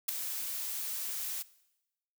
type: noise with ADSR envelope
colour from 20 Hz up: blue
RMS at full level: -26 dBFS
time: 0.08-1.43 s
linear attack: 11 ms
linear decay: 4 ms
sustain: -11 dB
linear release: 16 ms
effects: noise-tail reverb RT60 0.9 s tail -19 dB re dry